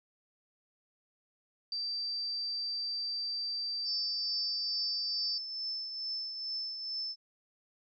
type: tone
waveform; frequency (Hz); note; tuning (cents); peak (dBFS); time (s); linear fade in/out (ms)
sine; 4672; D8; -10; -33; 1.72-5.38; 2
type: tone with tremolo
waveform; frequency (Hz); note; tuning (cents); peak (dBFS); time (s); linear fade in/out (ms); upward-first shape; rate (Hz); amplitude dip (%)
sine; 5274; E8; 0; -33; 3.84-7.16; 50; triangle; 2.3; 50
effects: none